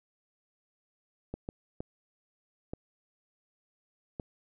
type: clicks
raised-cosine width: 2 ms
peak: -23 dBFS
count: 5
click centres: 1.34 / 1.489 / 1.805 / 2.735 / 4.198 s
effects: none